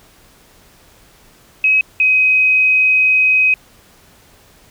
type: tone pair in turn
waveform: sine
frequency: 2549 / 2524 Hz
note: D#7 / D#7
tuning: +41 / +24 cents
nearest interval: unison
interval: 17 cents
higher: first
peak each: -9 dBFS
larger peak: neither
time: 1.64-1.81 / 2-3.54 s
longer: second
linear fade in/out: 2 ms
effects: pink hiss -48 dBFS RMS until 4.7 s